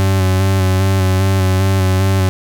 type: tone with vibrato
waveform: 40% pulse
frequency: 95 Hz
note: F#2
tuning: 46 cents sharp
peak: -10 dBFS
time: 0-2.29 s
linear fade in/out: 0 ms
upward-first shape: square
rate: 2.5 Hz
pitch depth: 22 cents each way
effects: none